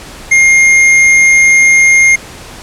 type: tone with hard clipping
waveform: triangle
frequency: 2126 Hz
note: C7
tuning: 27 cents sharp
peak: -5 dBFS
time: 0.31-2.16 s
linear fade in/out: 10 ms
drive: 13 dB
effects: pink hiss -30 dBFS RMS until 2.62 s + low-pass 10000 Hz 12 dB/octave